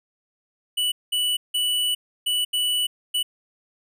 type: tone bursts at uneven times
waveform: square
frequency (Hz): 2960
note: F#7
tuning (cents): 0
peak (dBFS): -21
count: 6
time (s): 0.77-0.92 / 1.12-1.37 / 1.54-1.95 / 2.26-2.45 / 2.53-2.87 / 3.14-3.23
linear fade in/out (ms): 10
effects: none